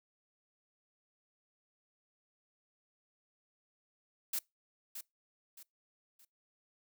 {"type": "noise with echo", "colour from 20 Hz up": "blue", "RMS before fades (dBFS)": -35, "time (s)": [4.33, 4.39], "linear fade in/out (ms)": 5, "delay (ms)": 620, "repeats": 3, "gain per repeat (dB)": -9, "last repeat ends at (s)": 6.25, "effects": ["noise-tail reverb RT60 0.2 s tail -24 dB re dry"]}